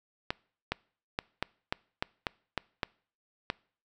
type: clicks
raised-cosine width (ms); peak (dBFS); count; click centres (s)
0.3; -13; 10; 0.305 / 0.72 / 1.189 / 1.426 / 1.725 / 2.025 / 2.268 / 2.577 / 2.832 / 3.501
effects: noise-tail reverb RT60 0.5 s tail -25 dB re dry